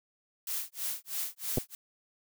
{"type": "noise with tremolo", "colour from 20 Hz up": "blue", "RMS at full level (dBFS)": -33, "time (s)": [0.47, 1.75], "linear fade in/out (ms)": 2, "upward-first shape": "sine", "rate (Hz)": 3.1, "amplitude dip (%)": 100}
{"type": "clicks", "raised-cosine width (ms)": 2, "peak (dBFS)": -16, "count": 2, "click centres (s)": [1.574, 1.582]}
{"effects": []}